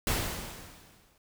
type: noise with exponential decay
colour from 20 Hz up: pink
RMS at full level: -27 dBFS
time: 0.07-1.18 s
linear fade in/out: 2 ms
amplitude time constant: 240 ms
effects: none